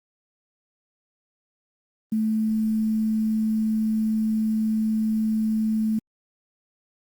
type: tone with quantisation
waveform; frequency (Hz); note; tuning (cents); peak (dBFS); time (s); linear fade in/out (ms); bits
sine; 218.7; A3; -10; -20; 2.12-5.99; 5; 8
effects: Opus 24 kbps